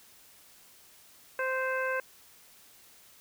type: harmonic tone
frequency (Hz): 521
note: C5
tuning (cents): -7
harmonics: 1 / 2 / 3 / 4 / 5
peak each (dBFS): -32 / -36 / -32 / -42 / -41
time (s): 1.39-2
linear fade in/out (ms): 2
effects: white hiss -57 dBFS RMS until 3.2 s